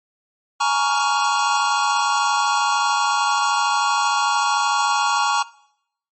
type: chord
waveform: square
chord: Bb minor seventh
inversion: third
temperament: just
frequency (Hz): 839.1 / 932.3 / 1118.8 / 1398.5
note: Ab5 / Bb5 / Db6 / F6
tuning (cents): +18 / 0 / +16 / +2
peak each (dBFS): -23 / -23 / -22 / -26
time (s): 0.6-5.43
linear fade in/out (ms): 10
effects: noise-tail reverb RT60 0.7 s tail -19 dB re dry + MP3 32 kbps